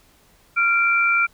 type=tone pair together; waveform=sine; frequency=1385.6 / 2349 Hz; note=F6 / D7; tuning=-14 / 0 cents; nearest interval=major sixth; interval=914 cents; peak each=-18 dBFS; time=0.56-1.27 s; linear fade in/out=20 ms; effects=pink hiss -56 dBFS RMS until 1.33 s